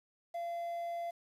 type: tone with quantisation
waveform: triangle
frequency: 685 Hz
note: F5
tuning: 34 cents flat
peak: -34 dBFS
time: 0.34-1.11 s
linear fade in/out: 10 ms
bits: 10
effects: resampled to 32000 Hz